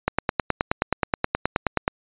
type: click train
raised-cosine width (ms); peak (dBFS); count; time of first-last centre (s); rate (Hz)
0.5; -4; 18; 0.08-1.879; 9.45
effects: resampled to 8000 Hz